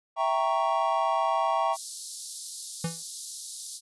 triangle chord, E diminished seventh, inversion none, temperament equal, 659.3 / 784 / 932.3 / 1108.7 Hz, E5 / G5 / Bb5 / Db6, 0 / 0 / 0 / 0 cents, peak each -27 dBFS, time 0.16-1.77 s, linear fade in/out 50 ms
white high-pass noise, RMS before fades -36 dBFS, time 1.72-3.81 s, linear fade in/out 50 ms, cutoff 3900 Hz, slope 48 dB/octave
square tone with exponential decay, 165.8 Hz, E3, 10 cents sharp, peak -25 dBFS, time 2.84-3.03 s, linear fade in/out 5 ms, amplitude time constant 40 ms
effects resampled to 24000 Hz

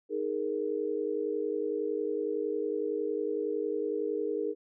sine chord, D# suspended fourth, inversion none, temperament equal, 311.1 / 415.3 / 466.2 Hz, D#4 / G#4 / A#4, 0 / 0 / 0 cents, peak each -36 / -32 / -33 dBFS, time 0.09-4.55 s, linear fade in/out 50 ms, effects none

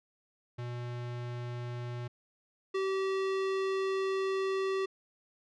square tone pair in turn, 121.2 / 384.8 Hz, B2 / G4, -32 / -32 cents, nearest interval octave + minor sixth, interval 2000 cents, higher second, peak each -37 / -30 dBFS, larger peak second, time 0.58-2.08 / 2.74-4.86 s, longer second, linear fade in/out 10 ms, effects low-pass 4000 Hz 12 dB/octave

